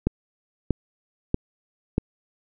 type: click train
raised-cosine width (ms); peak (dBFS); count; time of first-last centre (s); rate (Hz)
3; -7; 4; 0.07-1.981; 1.57
effects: none